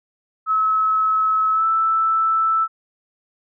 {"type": "tone with pitch glide", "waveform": "sine", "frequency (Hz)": [1292, 1319.9], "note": ["E6", "E6"], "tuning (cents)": [-35, 2], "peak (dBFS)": -15, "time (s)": [0.46, 2.68], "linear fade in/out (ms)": 50, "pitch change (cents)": 37, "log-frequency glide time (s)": [1.52, 1.65], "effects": []}